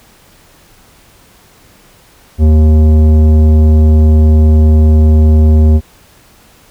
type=tone with tanh clipping; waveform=triangle; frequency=77.5 Hz; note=D#2; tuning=6 cents flat; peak=-5 dBFS; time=2.38-5.81 s; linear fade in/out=50 ms; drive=17 dB; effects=pink hiss -44 dBFS RMS until 6.7 s